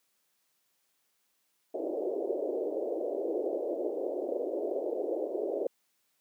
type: band-pass noise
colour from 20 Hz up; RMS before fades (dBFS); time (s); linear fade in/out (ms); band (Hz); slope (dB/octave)
pink; -33; 1.74-5.67; 5; 330 to 620; 48
effects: white hiss -75 dBFS RMS until 6.2 s + high-pass 150 Hz 12 dB/octave